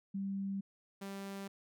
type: tone pair in turn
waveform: sine / sawtooth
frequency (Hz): 196 / 196.78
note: G3 / G3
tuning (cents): 0 / +7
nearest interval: unison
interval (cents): 7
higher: second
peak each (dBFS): -35 / -38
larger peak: first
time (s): 0.14-0.61 / 1.01-1.48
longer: neither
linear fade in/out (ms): 10
effects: none